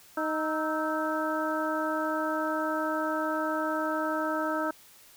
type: harmonic tone with a mistuned harmonic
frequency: 311.1 Hz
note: D#4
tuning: in tune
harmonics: 1 / 2 / 3 / 4 / 5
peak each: -32 / -32 / -35 / -33 / -36 dBFS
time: 0.17-4.71 s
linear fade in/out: 5 ms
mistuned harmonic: 4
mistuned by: +79 cents
effects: white hiss -55 dBFS RMS until 5.16 s